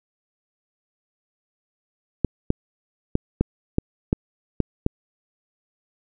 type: clicks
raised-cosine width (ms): 3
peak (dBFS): -5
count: 8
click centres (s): 2.247 / 2.504 / 3.154 / 3.41 / 3.784 / 4.129 / 4.603 / 4.864
effects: none